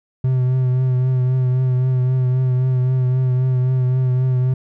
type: tone with vibrato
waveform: triangle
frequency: 128 Hz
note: C3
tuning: 38 cents flat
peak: -12 dBFS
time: 0.24-4.54 s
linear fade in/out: 5 ms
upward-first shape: triangle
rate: 3.8 Hz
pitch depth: 33 cents each way
effects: none